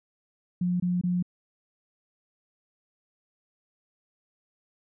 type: tone bursts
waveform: sine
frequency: 178.3 Hz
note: F3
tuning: 36 cents sharp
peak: -23 dBFS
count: 3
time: 0.61-1.226 s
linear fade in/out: 5 ms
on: 190 ms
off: 23 ms
effects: none